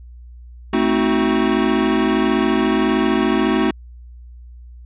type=chord; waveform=square; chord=A diminished seventh; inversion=none; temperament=equal with one note detuned; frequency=220 / 261.6 / 316.4 / 370 Hz; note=A3 / C4 / Eb4 / Gb4; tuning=0 / 0 / +29 / 0 cents; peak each=-21 dBFS; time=0.73-3.71 s; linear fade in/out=5 ms; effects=added 60 Hz sine -36 dBFS peak until 4.85 s + resampled to 8000 Hz